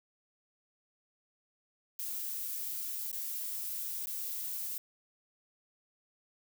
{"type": "noise with dropouts", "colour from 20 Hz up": "violet", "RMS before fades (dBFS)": -38, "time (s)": [1.99, 4.78], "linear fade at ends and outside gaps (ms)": 2, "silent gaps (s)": [[3.116, 3.128], [4.058, 4.07]], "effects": []}